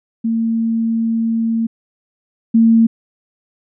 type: tone pair in turn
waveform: sine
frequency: 227.1 / 227.1 Hz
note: A#3 / A#3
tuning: -45 / -45 cents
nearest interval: unison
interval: 0 cents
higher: neither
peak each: -14 / -7 dBFS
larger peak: second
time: 0.24-1.67 / 2.54-2.87 s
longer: first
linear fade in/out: 10 ms
effects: none